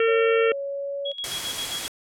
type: harmonic tone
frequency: 454.7 Hz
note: A#4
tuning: 43 cents flat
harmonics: 1 / 3 / 4 / 5 / 6 / 7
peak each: -18 / -28 / -31 / -31 / -31 / -37 dBFS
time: 0-0.52 s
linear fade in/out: 2 ms
type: tone with pitch glide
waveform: sine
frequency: 554.4 to 561.5 Hz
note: C#5 to C#5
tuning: 0 to +22 cents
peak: -27 dBFS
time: 0.07-1.13 s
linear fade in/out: 20 ms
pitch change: +22 cents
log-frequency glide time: 0.33-0.99 s
type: tone with tremolo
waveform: sine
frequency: 3322 Hz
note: G#7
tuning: in tune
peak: -28 dBFS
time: 1.05-1.87 s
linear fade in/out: 10 ms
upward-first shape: square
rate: 7.5 Hz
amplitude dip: 70%
type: noise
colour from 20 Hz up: white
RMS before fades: -30 dBFS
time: 1.24-1.88 s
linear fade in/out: 0 ms
effects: low-pass 10000 Hz 12 dB/octave